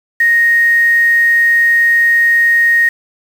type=tone with quantisation; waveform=sine; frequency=1864.7 Hz; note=A#6; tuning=in tune; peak=-7 dBFS; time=0.2-2.89 s; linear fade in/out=5 ms; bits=5; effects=none